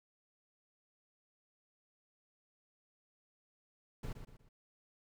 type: noise with echo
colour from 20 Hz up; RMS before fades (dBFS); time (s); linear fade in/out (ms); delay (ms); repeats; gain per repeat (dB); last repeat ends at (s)
brown; -41; 4.03-4.13; 5; 120; 3; -8; 4.49
effects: none